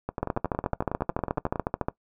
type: two click trains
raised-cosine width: 1 ms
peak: -11 / -15 dBFS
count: 24 / 17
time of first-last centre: 0.23-1.885 / 0.09-1.558 s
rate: 13.9 / 10.9 Hz
effects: noise-tail reverb RT60 0.1 s tail -20 dB re dry